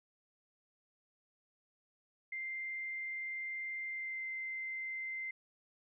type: tone with pitch glide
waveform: sine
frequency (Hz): 2093 to 2079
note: C7 to C7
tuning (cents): 0 to -12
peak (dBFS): -38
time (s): 2.32-5.31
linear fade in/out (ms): 5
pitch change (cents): -12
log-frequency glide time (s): 3.89-4.24
effects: none